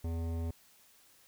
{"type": "tone with hard clipping", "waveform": "sine", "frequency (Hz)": 82.9, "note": "E2", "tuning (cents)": 10, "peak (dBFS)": -35, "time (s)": [0.04, 0.51], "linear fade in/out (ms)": 5, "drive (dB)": 15, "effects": ["white hiss -63 dBFS RMS until 1.27 s"]}